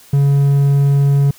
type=tone; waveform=triangle; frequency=140.5 Hz; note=C#3; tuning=24 cents sharp; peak=-7 dBFS; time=0.13-1.31 s; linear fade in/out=5 ms; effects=white hiss -44 dBFS RMS until 1.38 s